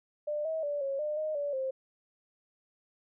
sine tone with pitch steps, 596 / 640 / 581 / 548 / 602 / 619 / 576 / 528 Hz, D5 / D#5 / D5 / C#5 / D5 / D#5 / D5 / C5, +25 / +49 / -19 / -20 / +43 / -9 / -34 / +16 cents, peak -30 dBFS, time 0.27-1.71 s, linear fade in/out 10 ms, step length 180 ms, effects none

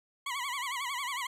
20% pulse tone with vibrato, 1046.5 Hz, C6, in tune, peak -28 dBFS, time 0.26-1.27 s, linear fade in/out 5 ms, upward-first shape sine, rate 11 Hz, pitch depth 150 cents each way, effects low-pass 12000 Hz 12 dB/octave

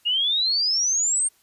sine exponential sweep, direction up, 2813 to 8800 Hz, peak -19 dBFS, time 0.05-1.29 s, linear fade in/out 20 ms, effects white hiss -61 dBFS RMS until 1.42 s + resampled to 32000 Hz

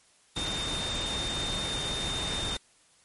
sine tone in noise, 3639 Hz, A#7, 42 cents flat, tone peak -32 dBFS, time 0.36-2.57 s, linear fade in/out 5 ms, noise pink, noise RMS -34 dBFS, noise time 0.36-2.57 s, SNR -1 dB, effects white hiss -62 dBFS RMS until 3.04 s + MP3 48 kbps

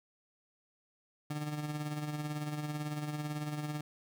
30% pulse tone with tremolo, 149.7 Hz, D3, 33 cents sharp, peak -31 dBFS, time 1.3-3.81 s, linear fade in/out 5 ms, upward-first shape sine, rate 18 Hz, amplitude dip 50%, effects none

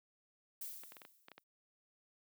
violet noise with exponential decay, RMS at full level -43 dBFS, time 0.61-1.44 s, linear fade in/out 5 ms, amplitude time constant 180 ms
clicks, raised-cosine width 0.3 ms, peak -36 dBFS, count 8, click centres 0.836 / 0.921 / 0.968 / 1.018 / 1.051 / 1.284 / 1.317 / 1.38 s
effects high-pass 200 Hz 12 dB/octave

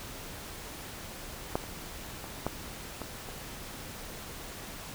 clicks, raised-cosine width 1 ms, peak -13 / -28 / -26 / -15 / -22 / -28 dBFS, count 6, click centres 1.555 / 1.639 / 2.242 / 2.466 / 3.017 / 3.288 s, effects pink hiss -43 dBFS RMS until 4.94 s

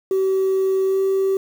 sine tone with pitch glide, 382.4 to 386 Hz, G4 to G4, -43 to -27 cents, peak -14 dBFS, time 0.11-1.37 s, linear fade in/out 2 ms, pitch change +16 cents, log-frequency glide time 0.85-0.99 s, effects tanh soft clip ceiling -14 dBFS + 7-bit

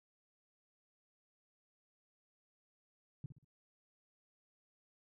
sine tone with echo, 138.59 Hz, C#3, in tune, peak -39 dBFS, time 3.24-3.26 s, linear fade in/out 2 ms, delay 62 ms, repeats 3, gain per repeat -9 dB, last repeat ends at 3.446 s, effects none

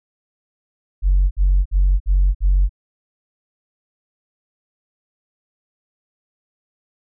sine tone bursts, 46.46 Hz, F#1, 8 cents sharp, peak -10 dBFS, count 5, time 1.02-2.694 s, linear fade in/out 50 ms, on 290 ms, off 56 ms, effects tanh soft clip ceiling -8 dBFS

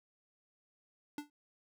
square tone with exponential decay, 293.7 Hz, D4, in tune, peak -36 dBFS, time 1.18-1.3 s, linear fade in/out 2 ms, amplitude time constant 25 ms, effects none

